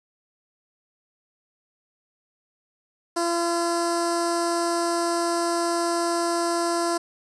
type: tone with notch filter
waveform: 10% pulse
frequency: 340.7 Hz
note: F4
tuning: 43 cents flat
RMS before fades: -24 dBFS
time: 3.16-6.98 s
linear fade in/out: 10 ms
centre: 2300 Hz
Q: 0.56
effects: resampled to 24000 Hz + 8-bit